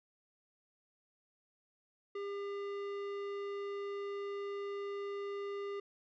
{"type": "tone with tanh clipping", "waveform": "sine", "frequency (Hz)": 401.8, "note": "G4", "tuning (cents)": 43, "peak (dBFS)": -40, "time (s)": [2.15, 5.8], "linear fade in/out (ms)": 5, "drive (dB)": 15, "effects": []}